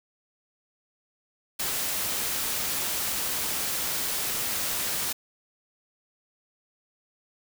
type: noise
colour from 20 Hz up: white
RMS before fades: -29 dBFS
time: 1.59-5.13 s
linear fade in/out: 10 ms
effects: none